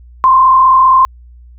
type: tone with frequency modulation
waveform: sine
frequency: 1046.5 Hz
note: C6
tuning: in tune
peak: -4 dBFS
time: 0.24-1.05 s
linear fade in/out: 0 ms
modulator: 35.1 Hz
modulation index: 0.7
effects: added 60 Hz sine -35 dBFS peak until 1.58 s